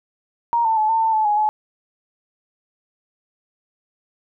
sine tone with pitch steps, 938 / 892 / 861 / 898 / 893 / 868 / 834 / 854 Hz, A#5 / A5 / A5 / A5 / A5 / A5 / G#5 / G#5, +11 / +23 / -38 / +35 / +25 / -24 / +7 / +48 cents, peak -15 dBFS, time 0.53-1.49 s, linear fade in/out 0 ms, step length 120 ms, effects none

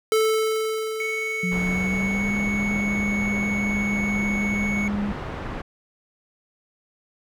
square tone with exponential decay, 438.7 Hz, A4, 5 cents flat, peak -17 dBFS, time 0.12-3.34 s, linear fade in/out 1 ms, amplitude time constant 700 ms
triangle tone, 2217 Hz, C#7, in tune, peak -24 dBFS, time 1-4.88 s, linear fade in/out 2 ms
sine tone with pitch glide, 180 to 204.4 Hz, F#3 to G#3, -47 to -27 cents, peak -23 dBFS, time 1.43-5.12 s, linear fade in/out 5 ms, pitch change +220 cents, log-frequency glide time 1.62-2.33 s
pink low-pass noise, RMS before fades -32 dBFS, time 1.51-5.62 s, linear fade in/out 10 ms, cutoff 1800 Hz, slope 12 dB/octave
effects none

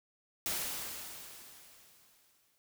white noise with exponential decay, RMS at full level -34 dBFS, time 0.46-2.58 s, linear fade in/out 0 ms, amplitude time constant 460 ms, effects none

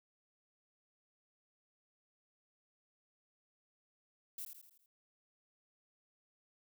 violet noise with echo, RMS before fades -44 dBFS, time 4.38-4.45 s, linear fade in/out 2 ms, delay 82 ms, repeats 5, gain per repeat -6 dB, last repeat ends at 4.86 s, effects none

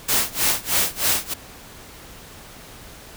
white noise with tremolo, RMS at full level -18 dBFS, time 0.08-1.34 s, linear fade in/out 10 ms, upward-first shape sine, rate 3.2 Hz, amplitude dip 95%, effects pink hiss -42 dBFS RMS until 3.16 s

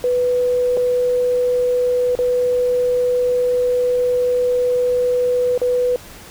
sine tone with dropouts, 495 Hz, B4, 4 cents sharp, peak -14 dBFS, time 0.04-5.96 s, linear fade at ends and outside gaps 1 ms, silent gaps 0.769-0.773 / 2.152-2.189 / 5.577-5.616 s, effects pink hiss -39 dBFS RMS until 6.3 s

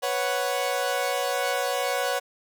sawtooth chord, B suspended second, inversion none, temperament equal, 493.9 / 554.4 / 740 Hz, B4 / C#5 / F#5, 0 / 0 / 0 cents, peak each -26 / -24 / -25 dBFS, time 0.02-2.2 s, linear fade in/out 20 ms, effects none

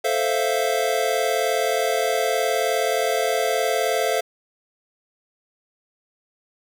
square chord, F major seventh, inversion first, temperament equal, 440 / 523.3 / 659.3 / 698.5 Hz, A4 / C5 / E5 / F5, 0 / 0 / 0 / 0 cents, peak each -26 dBFS, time 0.04-4.21 s, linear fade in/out 10 ms, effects none

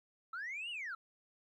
sine linear two-way sweep, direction up then down, 1286 to 2960 to 1286 Hz, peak -38 dBFS, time 0.33-0.95 s, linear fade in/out 5 ms, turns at 0.7 s, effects tanh soft clip ceiling -37 dBFS + 13-bit

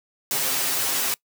white noise with comb filter, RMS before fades -24 dBFS, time 0.31-1.14 s, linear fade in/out 0 ms, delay 7.4 ms, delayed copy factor +0.85, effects noise-tail reverb RT60 0.1 s tail -23 dB re dry + high-pass 150 Hz 12 dB/octave

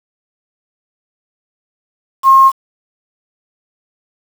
sine tone with quantisation, 1072 Hz, C6, 42 cents sharp, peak -3 dBFS, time 2.23-2.52 s, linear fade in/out 50 ms, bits 5, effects none

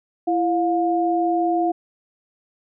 sine tone pair together, 335.7 / 710 Hz, E4 / F5, +32 / +28 cents, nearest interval octave + minor second, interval 1296 cents, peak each -20 dBFS, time 0.27-1.72 s, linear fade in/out 10 ms, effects none

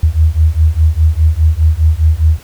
sine beating tone pair, 76.6 / 81.5 Hz, D#2 / E2, -27 / -19 cents, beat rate 4.9 Hz, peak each -10 dBFS, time 0.03-2.39 s, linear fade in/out 5 ms, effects pink hiss -40 dBFS RMS until 2.43 s

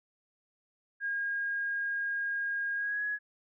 sine tone with pitch glide, 1626 to 1677.5 Hz, G#6 to G#6, -37 to +17 cents, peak -30 dBFS, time 1-3.19 s, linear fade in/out 50 ms, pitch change +54 cents, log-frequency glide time 2.75-3.04 s, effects none

